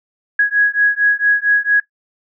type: beating tone pair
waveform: sine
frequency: 1661.2 / 1665.6 Hz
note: G#6 / G#6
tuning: 0 / +5 cents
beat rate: 4.4 Hz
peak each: -14 dBFS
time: 0.39-1.8 s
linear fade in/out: 5 ms
effects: noise-tail reverb RT60 0.1 s tail -17 dB re dry